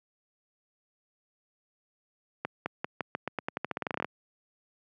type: accelerating click train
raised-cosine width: 0.5 ms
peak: -15 dBFS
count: 20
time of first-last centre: 2.45-4.046 s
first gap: 210 ms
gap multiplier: 0.88
effects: high-pass 150 Hz 12 dB/octave